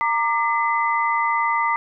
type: tone cluster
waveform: sine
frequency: 925 / 1186 / 2023 Hz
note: A#5 / D6 / B6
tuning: -14 / +17 / +41 cents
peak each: -21 / -22 / -24 dBFS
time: 0.01-1.76 s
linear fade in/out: 0 ms
effects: none